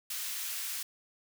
white high-pass noise, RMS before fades -37 dBFS, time 0.1-0.83 s, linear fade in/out 5 ms, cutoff 1600 Hz, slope 12 dB/octave, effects none

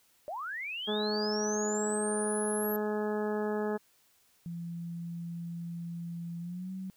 sine linear sweep, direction up, 558 to 11840 Hz, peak -35 dBFS, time 0.28-2.76 s, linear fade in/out 0 ms
harmonic tone, 211.2 Hz, G#3, 29 cents sharp, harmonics 1 / 2 / 3 / 4 / 5 / 6 / 7 / 8, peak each -34 / -32 / -40 / -40 / -49 / -46 / -52 / -45 dBFS, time 0.87-3.78 s, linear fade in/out 20 ms
sine tone with pitch glide, 170 to 188.63 Hz, F3 to F#3, -46 to +34 cents, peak -36 dBFS, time 4.46-6.9 s, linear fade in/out 0 ms, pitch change +180 cents, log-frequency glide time 6.4-6.72 s
effects white hiss -67 dBFS RMS until 6.96 s

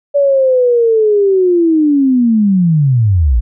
sine linear sweep, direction down, 575 to 51.1 Hz, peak -7 dBFS, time 0.14-3.41 s, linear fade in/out 20 ms, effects none

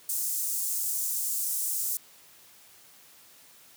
pink high-pass noise, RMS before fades -30 dBFS, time 0.09-1.97 s, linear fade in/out 2 ms, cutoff 7400 Hz, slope 24 dB/octave, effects white hiss -55 dBFS RMS until 3.76 s + high-pass 80 Hz 12 dB/octave

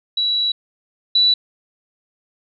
sine tone pair in turn, 3917 / 3951 Hz, B7 / B7, -15 / 0 cents, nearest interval unison, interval 15 cents, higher second, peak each -16 / -11 dBFS, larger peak second, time 0.17-0.52 / 1.15-1.34 s, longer first, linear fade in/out 5 ms, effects none

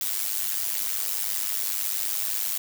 blue noise with amplitude modulation, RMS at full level -24 dBFS, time 0.01-2.58 s, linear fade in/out 2 ms, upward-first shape sine, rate 100 Hz, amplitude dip 90%, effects none

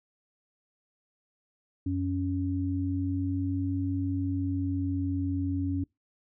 sine tone pair together, 92.67 / 277.7 Hz, F#2 / C#4, +3 / +3 cents, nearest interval octave + perfect fifth, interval 1900 cents, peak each -30 / -29 dBFS, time 1.86-5.84 s, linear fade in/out 5 ms, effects noise-tail reverb RT60 0.2 s tail -24 dB re dry

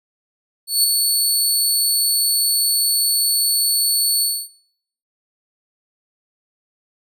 20% pulse tone with ADSR envelope, 4435 Hz, C#8, in tune, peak -5 dBFS, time 0.67-4.49 s, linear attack 170 ms, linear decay 5 ms, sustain -4 dB, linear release 270 ms, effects noise-tail reverb RT60 0.7 s tail -20 dB re dry

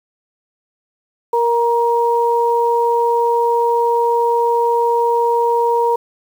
sine tone pair together, 468.6 / 943 Hz, A#4 / A#5, +9 / +20 cents, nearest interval octave, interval 1211 cents, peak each -15 dBFS, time 1.33-5.96 s, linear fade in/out 5 ms, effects 7-bit

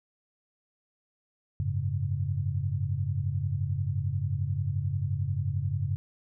sine chord, F# suspended second, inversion none, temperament equal, 92.5 / 103.83 / 138.59 Hz, F#2 / G#2 / C#3, 0 / 0 / 0 cents, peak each -31 dBFS, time 1.6-5.96 s, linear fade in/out 0 ms, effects none

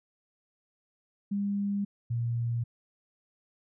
sine tone pair in turn, 201.3 / 117.81 Hz, G3 / A#2, +46 / +19 cents, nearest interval major sixth, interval 927 cents, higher first, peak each -27 dBFS, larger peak neither, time 1.31-1.85 / 2.1-2.64 s, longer neither, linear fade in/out 10 ms, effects none

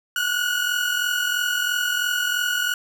30% pulse tone pair together, 1437 / 1480 Hz, F6 / F#6, +49 / 0 cents, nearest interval minor second, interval 51 cents, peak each -21 dBFS, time 0.16-2.74 s, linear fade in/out 2 ms, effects none

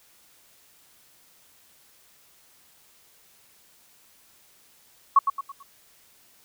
sine tone with echo, 1108.7 Hz, C#6, in tune, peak -11 dBFS, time 5.16-5.19 s, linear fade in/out 5 ms, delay 110 ms, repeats 4, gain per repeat -8 dB, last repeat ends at 5.63 s, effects white hiss -58 dBFS RMS until 6.44 s

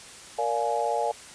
sine chord, Bb dominant seventh, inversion none, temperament just, 466.2 / 582.7 / 699.2 / 839.1 Hz, Bb4 / D5 / F5 / Ab5, 0 / -14 / +2 / +18 cents, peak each -30 / -30 / -29 / -28 dBFS, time 0.38-1.12 s, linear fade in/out 10 ms, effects white hiss -45 dBFS RMS until 1.34 s + resampled to 22050 Hz

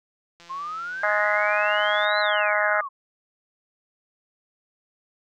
click train, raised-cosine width 0.2 ms, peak -31 dBFS, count 283, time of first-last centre 0.4-2.049 s, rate 171 Hz
sine exponential two-way sweep, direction up then down, 1046.5 to 4111 to 1046.5 Hz, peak -29 dBFS, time 0.49-2.89 s, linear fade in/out 20 ms, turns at 2.2 s
harmonic tone, 208.7 Hz, G#3, 9 cents sharp, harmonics 3 / 4 / 5 / 6 / 7 / 8 / 9 / 10, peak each -25 / -29 / -31 / -28 / -26 / -28 / -31 / -32 dBFS, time 1.03-2.81 s, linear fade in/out 5 ms
effects none

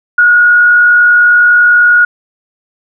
sine tone with frequency modulation, 1444 Hz, F#6, 43 cents flat, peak -3 dBFS, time 0.18-2.05 s, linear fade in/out 5 ms, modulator 49.8 Hz, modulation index 0.45, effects none

